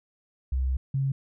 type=tone pair in turn; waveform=sine; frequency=65 / 135.95 Hz; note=C2 / C#3; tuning=-11 / -33 cents; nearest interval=octave + minor second; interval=1278 cents; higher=second; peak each=-23 dBFS; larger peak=neither; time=0.52-0.77 / 0.94-1.12 s; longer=first; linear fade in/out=5 ms; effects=none